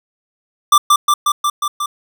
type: tone with echo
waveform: square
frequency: 1179 Hz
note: D6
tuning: 6 cents sharp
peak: -6 dBFS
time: 0.72-0.78 s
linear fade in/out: 5 ms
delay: 180 ms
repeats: 6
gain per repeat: -2 dB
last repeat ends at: 1.86 s
effects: none